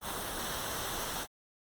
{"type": "noise with comb filter", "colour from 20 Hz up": "pink", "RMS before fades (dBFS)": -37, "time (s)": [0.01, 1.27], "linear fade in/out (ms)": 50, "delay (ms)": 0.42, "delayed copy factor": -0.55, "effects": ["Opus 32 kbps"]}